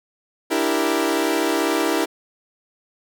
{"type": "chord", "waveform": "sawtooth", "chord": "E half-diminished seventh", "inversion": "third", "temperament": "equal", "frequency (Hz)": [293.7, 329.6, 392, 466.2], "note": ["D4", "E4", "G4", "Bb4"], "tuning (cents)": [0, 0, 0, 0], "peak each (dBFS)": [-21, -18, -21, -22], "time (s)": [0.5, 2.06], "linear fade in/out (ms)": 20, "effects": []}